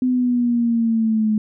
sine exponential sweep, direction down, 254.9 to 213.1 Hz, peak -15 dBFS, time 0.02-1.38 s, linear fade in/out 2 ms, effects none

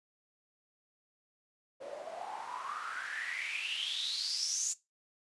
white noise with band-pass filter sweep, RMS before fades -38 dBFS, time 1.8-4.74 s, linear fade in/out 20 ms, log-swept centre 520 to 7000 Hz, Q 9.6, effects noise-tail reverb RT60 0.2 s tail -18 dB re dry + resampled to 24000 Hz

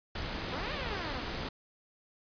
pink noise, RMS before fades -37 dBFS, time 0.15-1.49 s, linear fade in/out 5 ms
10% pulse exponential two-way sweep, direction up then down, 233.1 to 622.3 to 233.1 Hz, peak -30 dBFS, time 0.52-1.21 s, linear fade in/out 5 ms, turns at 0.73 s
effects resampled to 11025 Hz

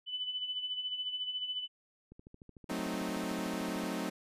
sine tone with tremolo, 2998 Hz, F#7, 22 cents sharp, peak -32 dBFS, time 0.06-1.68 s, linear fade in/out 50 ms, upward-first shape sine, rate 14 Hz, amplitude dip 60%
click train, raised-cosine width 3 ms, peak -39 dBFS, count 24, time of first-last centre 2.12-3.836 s, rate 13.4 Hz
sawtooth chord, F# diminished seventh, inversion none, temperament equal, 185 / 220 / 261.6 / 311.1 Hz, F#3 / A3 / C4 / Eb4, 0 / 0 / 0 / 0 cents, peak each -36 / -36 / -36 / -36 dBFS, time 2.69-4.1 s, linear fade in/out 10 ms
effects resampled to 32000 Hz

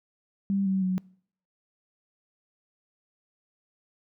sine tone with pitch steps, 196.9 / 191.07 / 185.42 Hz, G3 / G3 / F#3, +8 / -44 / +4 cents, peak -23 dBFS, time 0.5-0.98 s, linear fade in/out 0 ms, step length 160 ms, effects noise-tail reverb RT60 0.6 s tail -25 dB re dry

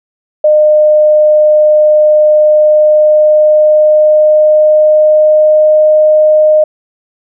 sine tone with pitch glide, 608 to 614.7 Hz, D#5 to D#5, -40 to -21 cents, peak -3 dBFS, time 0.44-6.64 s, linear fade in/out 5 ms, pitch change +19 cents, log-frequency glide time 2.36-5.81 s, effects none

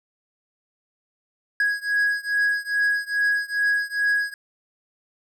triangle beating tone pair, 1657 / 1659.4 Hz, G#6 / G#6, -4 / -2 cents, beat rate 2.4 Hz, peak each -21 / -22 dBFS, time 1.6-4.34 s, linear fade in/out 2 ms, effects none

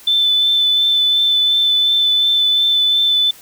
sine tone with vibrato, 3520 Hz, A7, in tune, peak -11 dBFS, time 0.07-3.31 s, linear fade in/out 5 ms, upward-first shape triangle, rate 2.8 Hz, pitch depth 15 cents each way, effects white hiss -42 dBFS RMS until 3.41 s

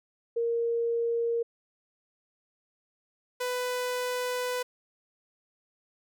sine / sawtooth tone pair in turn, 466.2 / 497.6 Hz, A#4 / B4, 0 / +13 cents, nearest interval minor second, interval 113 cents, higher second, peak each -25 dBFS, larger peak neither, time 0.36-1.43 / 3.4-4.63 s, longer second, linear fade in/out 10 ms, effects none

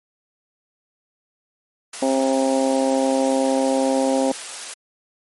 white high-pass noise, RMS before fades -32 dBFS, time 1.93-4.74 s, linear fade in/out 5 ms, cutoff 440 Hz, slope 12 dB/octave
harmonic tone, 133.5 Hz, C3, 35 cents sharp, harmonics 2 / 3 / 4 / 5 / 6 / 7, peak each -20 / -29 / -20 / -28 / -26 / -32 dBFS, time 2.02-4.32 s, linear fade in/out 5 ms
effects MP3 48 kbps

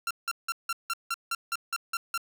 sawtooth tone bursts, 1366 Hz, F6, 39 cents flat, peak -24 dBFS, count 11, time 0.07-2.177 s, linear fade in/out 2 ms, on 37 ms, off 170 ms, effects none

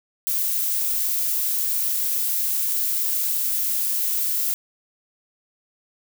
violet noise, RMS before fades -23 dBFS, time 0.27-4.54 s, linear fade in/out 0 ms, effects none

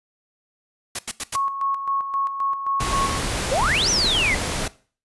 white noise bursts, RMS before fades -26 dBFS, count 4, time 0.95-1.362 s, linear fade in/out 5 ms, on 40 ms, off 84 ms
sine tone with tremolo, 1099 Hz, C#6, 15 cents flat, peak -20 dBFS, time 1.35-3.19 s, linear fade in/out 0 ms, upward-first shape square, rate 3.8 Hz, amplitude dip 55%
pink noise, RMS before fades -25 dBFS, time 2.8-4.68 s, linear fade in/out 5 ms
sine exponential two-way sweep, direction up then down, 480 to 6150 to 1945 Hz, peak -18 dBFS, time 3.51-4.35 s, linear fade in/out 10 ms, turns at 3.9 s
effects noise-tail reverb RT60 0.4 s tail -19 dB re dry + resampled to 24000 Hz

